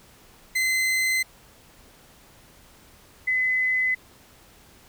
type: tone pair in turn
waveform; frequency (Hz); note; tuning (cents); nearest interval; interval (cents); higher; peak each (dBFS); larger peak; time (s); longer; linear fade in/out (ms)
40% pulse / sine; 2054 / 2023; C7 / B6; -33 / +41; unison; 26; first; -20; neither; 0.55-1.23 / 3.27-3.95; neither; 10
effects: pink hiss -53 dBFS RMS until 4.88 s